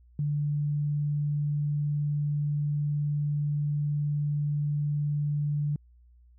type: tone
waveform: sine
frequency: 146.83 Hz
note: D3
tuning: in tune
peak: -25 dBFS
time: 0.19-5.76 s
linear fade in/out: 2 ms
effects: added 60 Hz sine -54 dBFS peak until 6.38 s